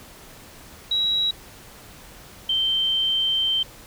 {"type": "tone pair in turn", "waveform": "sine", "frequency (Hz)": [3874, 3120], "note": ["B7", "G7"], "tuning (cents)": [-34, -9], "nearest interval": "major third", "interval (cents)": 375, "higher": "first", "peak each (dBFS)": -19, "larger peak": "neither", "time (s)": [[0.91, 1.31], [2.49, 3.63]], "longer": "second", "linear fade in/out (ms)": 5, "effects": ["pink hiss -45 dBFS RMS until 3.86 s"]}